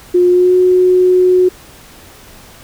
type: tone with pitch glide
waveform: sine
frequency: 357 to 365.6 Hz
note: F4 to F#4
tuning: +38 to -21 cents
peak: -6 dBFS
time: 0.14-1.49 s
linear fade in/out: 10 ms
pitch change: +41 cents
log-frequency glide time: 0.29-0.55 s
effects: pink hiss -39 dBFS RMS until 2.63 s